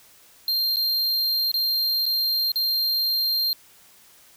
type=tone with dropouts; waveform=square; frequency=4186 Hz; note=C8; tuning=in tune; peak=-21 dBFS; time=0.48-3.53 s; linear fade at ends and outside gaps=1 ms; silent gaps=0.76-0.768 / 1.516-1.541 / 2.056-2.063 / 2.518-2.558 s; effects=white hiss -53 dBFS RMS until 4.36 s